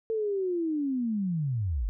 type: linear sweep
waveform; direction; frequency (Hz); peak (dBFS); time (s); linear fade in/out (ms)
sine; down; 452.1 to 43.08; -26; 0.1-1.89; 0
effects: none